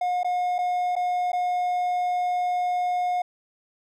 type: tone with dropouts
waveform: triangle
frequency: 719 Hz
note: F#5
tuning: 50 cents flat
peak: -20 dBFS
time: 0.01-3.22 s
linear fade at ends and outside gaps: 5 ms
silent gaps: 0.233-0.245 / 0.583-0.587 / 0.955-0.963 / 1.319-1.33 s
effects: none